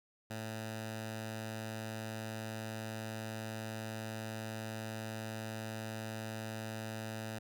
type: tone with notch filter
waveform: 10% pulse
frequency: 110 Hz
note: A2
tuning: in tune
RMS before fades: -42 dBFS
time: 0.3-7.39 s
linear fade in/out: 10 ms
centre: 380 Hz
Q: 1.6
effects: none